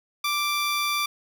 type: tone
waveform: 15% pulse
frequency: 1174.7 Hz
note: D6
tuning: in tune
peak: -17 dBFS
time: 0.24-1.06 s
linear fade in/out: 5 ms
effects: none